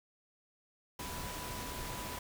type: tone in noise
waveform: sine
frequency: 987.8 Hz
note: B5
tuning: in tune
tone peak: -47 dBFS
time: 0.99-2.19 s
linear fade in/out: 5 ms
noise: pink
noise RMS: -42 dBFS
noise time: 0.99-2.19 s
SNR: -8 dB
effects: none